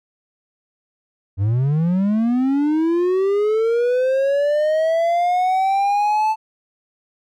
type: linear sweep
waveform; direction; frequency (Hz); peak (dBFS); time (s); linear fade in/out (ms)
triangle; up; 92.5 to 881; -13; 1.37-6.36; 50
effects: none